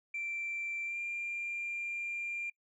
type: tone with pitch glide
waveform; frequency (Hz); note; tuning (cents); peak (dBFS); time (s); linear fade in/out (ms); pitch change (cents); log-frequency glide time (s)
sine; 2349 to 2387; D7 to D7; 0 to +28; -34; 0.14-2.5; 5; +28; 0.85-0.98
effects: noise-tail reverb RT60 0.1 s tail -25 dB re dry + tanh soft clip ceiling -31 dBFS